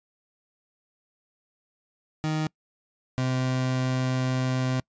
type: tone pair in turn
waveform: 30% pulse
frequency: 155.56 / 128.9 Hz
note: D#3 / C3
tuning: 0 / -26 cents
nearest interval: minor third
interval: 326 cents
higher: first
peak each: -22 / -21 dBFS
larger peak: second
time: 2.24-2.47 / 3.18-4.8 s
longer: second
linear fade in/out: 0 ms
effects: noise-tail reverb RT60 0.1 s tail -26 dB re dry + resampled to 16000 Hz